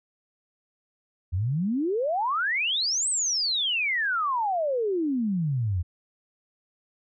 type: exponential two-way sweep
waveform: sine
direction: up then down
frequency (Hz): 82.41 to 8440 to 82.41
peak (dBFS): -23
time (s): 1.32-5.83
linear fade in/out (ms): 20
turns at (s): 3.09
effects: none